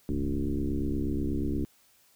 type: tone with frequency modulation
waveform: sine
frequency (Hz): 151.6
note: D#3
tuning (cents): -45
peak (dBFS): -26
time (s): 0.09-1.65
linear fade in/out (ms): 0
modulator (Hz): 68.4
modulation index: 2.9
effects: white hiss -63 dBFS RMS until 2.15 s